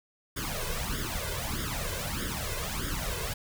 pink noise with flanger, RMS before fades -33 dBFS, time 0.36-3.34 s, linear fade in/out 10 ms, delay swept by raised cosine 0.58 to 1.98 ms, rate 1.6 Hz, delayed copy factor +0.85, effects none

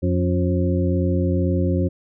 harmonic tone with a mistuned harmonic, 89.1 Hz, F2, 35 cents sharp, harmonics 1 / 2 / 3 / 4 / 6, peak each -20 / -23 / -25 / -26 / -28 dBFS, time 0.02-1.89 s, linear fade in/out 20 ms, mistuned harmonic 3, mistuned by +44 cents, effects none

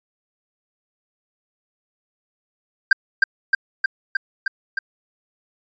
triangle tone with echo, 1579 Hz, G6, 12 cents sharp, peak -6 dBFS, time 2.91-2.93 s, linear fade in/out 5 ms, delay 310 ms, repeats 6, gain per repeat -2 dB, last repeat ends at 4.79 s, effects resampled to 16000 Hz

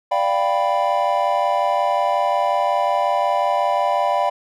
triangle chord, G dominant seventh, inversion second, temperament equal, 587.3 / 698.5 / 784 / 987.8 Hz, D5 / F5 / G5 / B5, 0 / 0 / 0 / 0 cents, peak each -20 dBFS, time 0.11-4.3 s, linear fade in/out 10 ms, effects none

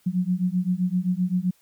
sine beating tone pair, 177.7 / 185.4 Hz, F3 / F#3, +30 / +4 cents, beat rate 7.7 Hz, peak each -24 dBFS, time 0.06-1.51 s, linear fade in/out 10 ms, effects white hiss -62 dBFS RMS until 1.61 s

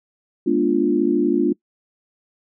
sine chord, G# diminished seventh, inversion none, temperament equal with one note detuned, 207.7 / 241.6 / 293.7 / 349.2 Hz, G#3 / B3 / D4 / F4, 0 / -38 / 0 / 0 cents, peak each -25 / -22 / -19 / -19 dBFS, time 0.46-1.53 s, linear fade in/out 10 ms, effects noise-tail reverb RT60 0.1 s tail -23 dB re dry

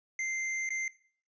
square tone with dropouts, 2086 Hz, C7, 6 cents flat, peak -32 dBFS, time 0.19-0.88 s, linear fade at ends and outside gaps 2 ms, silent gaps 0.691-0.704 s, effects noise-tail reverb RT60 0.5 s tail -18 dB re dry + resampled to 16000 Hz

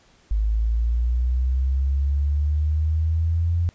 sine linear sweep, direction up, 51.91 to 86.5 Hz, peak -18 dBFS, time 0.31-3.69 s, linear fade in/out 0 ms, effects pink hiss -57 dBFS RMS until 3.74 s + resampled to 16000 Hz

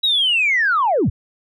sine linear sweep, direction down, 3894 to 59.3 Hz, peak -13 dBFS, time 0.03-1.1 s, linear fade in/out 10 ms, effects tanh soft clip ceiling -9 dBFS

